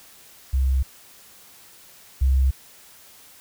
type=tone pair in turn; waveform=sine; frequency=65.8 / 66.15 Hz; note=C2 / C2; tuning=+10 / +20 cents; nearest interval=unison; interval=10 cents; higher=second; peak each=-17 / -15 dBFS; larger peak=second; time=0.53-0.83 / 2.21-2.51 s; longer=neither; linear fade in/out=10 ms; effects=white hiss -49 dBFS RMS until 3.4 s